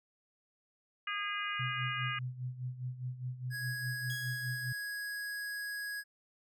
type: harmonic tone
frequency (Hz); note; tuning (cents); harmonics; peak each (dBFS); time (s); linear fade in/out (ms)
409.4; G#4; -25; 3 / 4 / 5 / 6 / 7; -39 / -40 / -41 / -42 / -42; 1.07-2.19; 5
type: tone with tremolo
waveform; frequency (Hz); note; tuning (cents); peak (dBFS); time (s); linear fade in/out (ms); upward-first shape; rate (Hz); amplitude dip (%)
sine; 126.2; B2; +38; -34; 1.59-4.73; 10; sine; 4.9; 75
type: tone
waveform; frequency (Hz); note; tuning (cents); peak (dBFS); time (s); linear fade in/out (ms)
square; 1661.2; G#6; 0; -38; 3.5-6.04; 50
type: tone with exponential decay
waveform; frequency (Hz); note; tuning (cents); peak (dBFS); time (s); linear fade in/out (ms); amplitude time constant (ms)
sawtooth; 3322; G#7; 0; -39; 4.1-4.89; 1; 170
effects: none